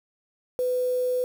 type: tone with quantisation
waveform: sine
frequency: 500 Hz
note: B4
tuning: 21 cents sharp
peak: -22 dBFS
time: 0.59-1.24 s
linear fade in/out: 0 ms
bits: 7
effects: none